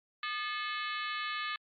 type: harmonic tone with a mistuned harmonic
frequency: 432.7 Hz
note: A4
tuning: 29 cents flat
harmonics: 3 / 4 / 5 / 6 / 7 / 8 / 9 / 10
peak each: -38 / -40 / -42 / -44 / -45 / -46 / -47 / -48 dBFS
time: 0.23-1.56 s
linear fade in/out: 2 ms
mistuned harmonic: 3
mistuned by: -110 cents
effects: Opus 48 kbps